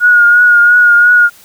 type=tone with vibrato; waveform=sine; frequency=1439 Hz; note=F#6; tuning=49 cents flat; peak=-3 dBFS; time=0-1.3 s; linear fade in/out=50 ms; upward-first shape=triangle; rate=2.9 Hz; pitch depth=34 cents each way; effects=white hiss -41 dBFS RMS until 1.44 s